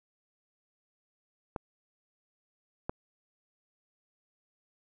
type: clicks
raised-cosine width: 1 ms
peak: -20 / -18 dBFS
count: 2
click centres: 1.562 / 2.895 s
effects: none